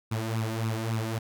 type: tone with flanger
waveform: sawtooth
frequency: 111.9 Hz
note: A2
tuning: 30 cents sharp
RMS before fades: -30 dBFS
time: 0.11-1.19 s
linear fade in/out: 10 ms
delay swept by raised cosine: 0.76 to 3.36 ms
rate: 3.6 Hz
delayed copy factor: +0.7
effects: none